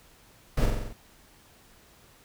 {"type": "noise with echo", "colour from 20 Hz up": "brown", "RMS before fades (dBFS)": -24, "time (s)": [0.57, 0.66], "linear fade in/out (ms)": 5, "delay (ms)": 45, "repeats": 6, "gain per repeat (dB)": -3, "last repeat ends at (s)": 0.93, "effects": ["pink hiss -57 dBFS RMS until 2.24 s"]}